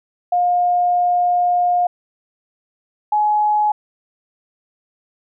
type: tone pair in turn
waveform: sine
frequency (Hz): 711 / 842.9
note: F5 / G#5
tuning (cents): +31 / +25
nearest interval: minor third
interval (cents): 294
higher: second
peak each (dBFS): -13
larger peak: neither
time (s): 0.32-1.87 / 3.12-3.72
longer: first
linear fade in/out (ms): 5
effects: none